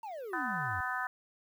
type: exponential sweep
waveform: triangle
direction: down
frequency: 932.3 to 81.4 Hz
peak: -37 dBFS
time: 0.03-0.81 s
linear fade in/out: 5 ms
type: harmonic tone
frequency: 251.7 Hz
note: B3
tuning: 33 cents sharp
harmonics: 3 / 4 / 5 / 6 / 7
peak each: -40 / -39 / -39 / -37 / -39 dBFS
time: 0.33-1.07 s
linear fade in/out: 2 ms
effects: 10-bit

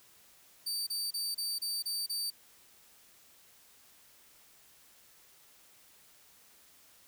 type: tone bursts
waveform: sawtooth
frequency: 4620 Hz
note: D8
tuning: 29 cents flat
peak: -30 dBFS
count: 7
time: 0.66-2.304 s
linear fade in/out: 10 ms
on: 210 ms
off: 29 ms
effects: white hiss -61 dBFS RMS until 7.07 s

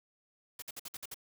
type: noise bursts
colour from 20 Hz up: white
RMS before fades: -43 dBFS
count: 7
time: 0.59-1.144 s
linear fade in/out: 5 ms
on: 32 ms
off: 55 ms
effects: none

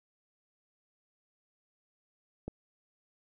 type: click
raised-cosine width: 2 ms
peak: -24 dBFS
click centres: 2.48 s
effects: none

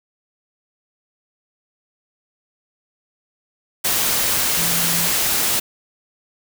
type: tone in noise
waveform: sine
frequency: 170 Hz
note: F3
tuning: 46 cents flat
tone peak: -28 dBFS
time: 4.57-5.09 s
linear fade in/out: 10 ms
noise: white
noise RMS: -19 dBFS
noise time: 3.84-5.6 s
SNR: -12 dB
effects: none

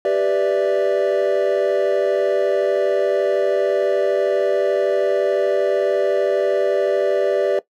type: chord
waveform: triangle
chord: E minor seventh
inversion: first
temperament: equal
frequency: 392 / 493.9 / 587.3 / 659.3 Hz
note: G4 / B4 / D5 / E5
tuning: 0 / 0 / 0 / 0 cents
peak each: -18 / -20 / -16 / -22 dBFS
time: 0.05-7.59 s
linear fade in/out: 2 ms
effects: noise-tail reverb RT60 0.1 s tail -18 dB re dry + tanh soft clip ceiling -6 dBFS

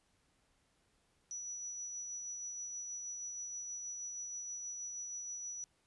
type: tone with tremolo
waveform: sine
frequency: 5890 Hz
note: F#8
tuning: 9 cents flat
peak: -40 dBFS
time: 1.31-5.64 s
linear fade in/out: 0 ms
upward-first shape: sine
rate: 6.3 Hz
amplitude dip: 25%
effects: pink hiss -75 dBFS RMS until 5.86 s + resampled to 24000 Hz

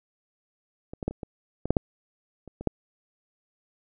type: clicks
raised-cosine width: 2 ms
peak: -24 / -19 / -12 / -25 / -21 / -18 / -6 / -7 / -29 / -23 / -9 dBFS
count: 11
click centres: 0.935 / 1.028 / 1.08 / 1.11 / 1.232 / 1.656 / 1.706 / 1.768 / 2.477 / 2.61 / 2.673 s
effects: none

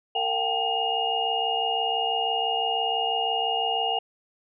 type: tone cluster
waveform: sine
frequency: 456.2 / 709 / 775 / 853 / 2847 Hz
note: A#4 / F5 / G5 / G#5 / F7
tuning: -37 / +26 / -20 / +46 / +33 cents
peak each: -32 / -31 / -27 / -36 / -27 dBFS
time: 0.15-3.99 s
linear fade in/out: 5 ms
effects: none

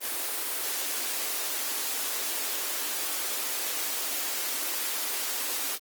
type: high-pass noise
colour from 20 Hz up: white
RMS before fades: -31 dBFS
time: 0-5.79 s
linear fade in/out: 50 ms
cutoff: 260 Hz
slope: 48 dB/octave
effects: Opus 24 kbps

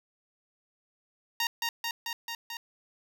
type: tone with echo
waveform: 10% pulse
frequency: 930 Hz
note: A#5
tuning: 4 cents flat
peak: -18 dBFS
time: 1.4-1.47 s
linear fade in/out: 2 ms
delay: 220 ms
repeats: 5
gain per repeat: -2 dB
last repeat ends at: 2.57 s
effects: none

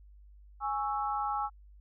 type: chord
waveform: sine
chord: C# minor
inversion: second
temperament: equal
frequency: 830.6 / 1108.7 / 1318.5 Hz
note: G#5 / C#6 / E6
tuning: 0 / 0 / 0 cents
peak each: -32 / -37 / -35 dBFS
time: 0.6-1.5 s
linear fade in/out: 50 ms
effects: added 50 Hz sine -52 dBFS peak until 1.8 s

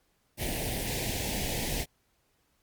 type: band-stop noise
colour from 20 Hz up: pink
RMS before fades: -32 dBFS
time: 0.37-1.86 s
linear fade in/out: 50 ms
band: 860 to 1800 Hz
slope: 48 dB/octave
effects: pink hiss -72 dBFS RMS until 2.62 s + Opus 48 kbps

